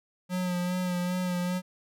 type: tone with vibrato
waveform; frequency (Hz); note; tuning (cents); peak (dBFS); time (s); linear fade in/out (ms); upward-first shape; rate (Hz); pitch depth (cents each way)
square; 180; F#3; -47; -28; 0.29-1.62; 50; sine; 2.5; 27
effects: none